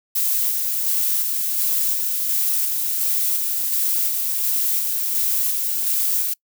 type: noise with tremolo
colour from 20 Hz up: violet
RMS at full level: -20 dBFS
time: 0.15-6.34 s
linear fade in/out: 10 ms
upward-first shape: square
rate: 1.4 Hz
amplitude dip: 25%
effects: noise-tail reverb RT60 0.1 s tail -25 dB re dry